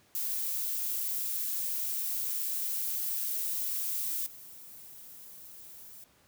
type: noise with level steps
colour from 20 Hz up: violet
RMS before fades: -33 / -49 dBFS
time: 0.15-6.04 s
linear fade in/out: 0 ms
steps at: 4.26 s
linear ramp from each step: 5 ms
effects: pink hiss -64 dBFS RMS until 6.27 s + high-pass 80 Hz 12 dB/octave